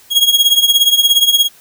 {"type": "tone with tremolo", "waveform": "40% pulse", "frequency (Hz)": 3295, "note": "G#7", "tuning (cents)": -14, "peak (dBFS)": -4, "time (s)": [0.1, 1.49], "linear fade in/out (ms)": 50, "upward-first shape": "triangle", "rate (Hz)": 17, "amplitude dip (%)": 85, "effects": ["white hiss -45 dBFS RMS until 1.6 s"]}